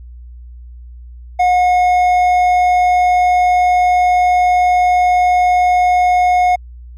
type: tone with hard clipping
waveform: triangle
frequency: 723 Hz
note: F#5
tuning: 40 cents flat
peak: -10 dBFS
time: 1.39-6.56 s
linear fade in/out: 10 ms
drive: 9 dB
effects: added 60 Hz sine -31 dBFS peak until 6.97 s + MP3 96 kbps